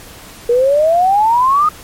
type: exponential sweep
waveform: sine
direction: up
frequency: 468.1 to 1258 Hz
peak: -8 dBFS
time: 0.49-1.69 s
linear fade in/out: 5 ms
effects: pink hiss -36 dBFS RMS until 1.83 s + MP3 64 kbps